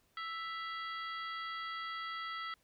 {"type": "harmonic tone with a mistuned harmonic", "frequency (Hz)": 659.3, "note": "E5", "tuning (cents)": 0, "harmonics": [2, 3, 4, 5, 6, 7], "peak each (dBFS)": [-41, -44, -58, -48, -57, -54], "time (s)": [0.17, 2.54], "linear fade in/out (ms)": 2, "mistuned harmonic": 4, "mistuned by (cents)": 100, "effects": ["pink hiss -73 dBFS RMS until 2.63 s"]}